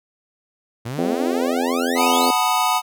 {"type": "exponential sweep", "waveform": "sawtooth", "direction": "up", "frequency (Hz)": [110.3, 4978], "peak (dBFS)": -22, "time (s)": [0.85, 2.31], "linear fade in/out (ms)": 10}
{"type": "harmonic tone", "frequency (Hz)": 85.5, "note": "F2", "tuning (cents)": -36, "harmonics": [3, 4, 5, 6, 7, 8, 9], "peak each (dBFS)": [-22, -29, -26, -27, -30, -33, -30], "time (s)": [0.98, 2.31], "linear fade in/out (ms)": 5}
{"type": "chord", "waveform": "square", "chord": "B dominant seventh", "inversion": "second", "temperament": "equal", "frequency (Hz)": [740, 880, 987.8, 1244.5], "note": ["F#5", "A5", "B5", "D#6"], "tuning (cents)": [0, 0, 0, 0], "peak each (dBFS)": -23, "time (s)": [1.95, 2.82], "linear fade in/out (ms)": 50}
{"effects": []}